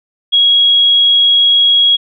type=tone; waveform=sine; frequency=3311 Hz; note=G#7; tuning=6 cents flat; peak=-6 dBFS; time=0.32-1.97 s; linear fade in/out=20 ms; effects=none